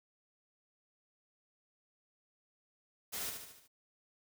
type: noise with echo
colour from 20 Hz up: white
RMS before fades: -40 dBFS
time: 3.12-3.31 s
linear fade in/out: 20 ms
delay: 74 ms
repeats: 5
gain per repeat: -5 dB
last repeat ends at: 3.68 s
effects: none